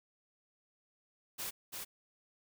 white noise with echo, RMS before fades -40 dBFS, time 1.38-1.51 s, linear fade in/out 20 ms, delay 340 ms, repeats 1, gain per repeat -3 dB, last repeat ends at 1.85 s, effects none

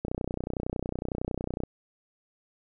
click train, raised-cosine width 2 ms, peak -17 dBFS, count 50, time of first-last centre 0.05-1.636 s, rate 30.9 Hz, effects none

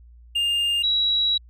triangle / sine tone pair in turn, 2811 / 3884 Hz, F7 / B7, +11 / -30 cents, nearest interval tritone, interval 559 cents, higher second, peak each -18 dBFS, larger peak neither, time 0.35-0.83 / 0.83-1.38 s, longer second, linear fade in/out 10 ms, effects added 59 Hz sine -45 dBFS peak until 1.49 s

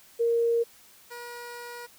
sine / 15% pulse tone pair in turn, 466.2 / 479.6 Hz, A#4 / A#4, 0 / +49 cents, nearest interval unison, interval 49 cents, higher second, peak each -21 / -32 dBFS, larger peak first, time 0.19-0.64 / 1.1-1.87 s, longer second, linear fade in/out 20 ms, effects white hiss -55 dBFS RMS until 1.98 s

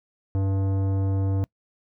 sine tone with tanh clipping, 97 Hz, G2, 18 cents flat, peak -23 dBFS, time 0.35-1.44 s, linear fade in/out 0 ms, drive 15 dB, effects noise-tail reverb RT60 0.1 s tail -25 dB re dry

